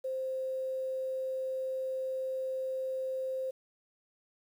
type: tone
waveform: sine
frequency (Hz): 523.3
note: C5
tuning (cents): 0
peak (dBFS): -32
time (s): 0.04-3.51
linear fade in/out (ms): 10
effects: 10-bit